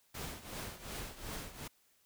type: noise with tremolo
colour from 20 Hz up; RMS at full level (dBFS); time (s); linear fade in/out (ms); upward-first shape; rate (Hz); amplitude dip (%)
pink; -41; 0.14-1.68; 10; triangle; 2.7; 80
effects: white hiss -71 dBFS RMS until 2.05 s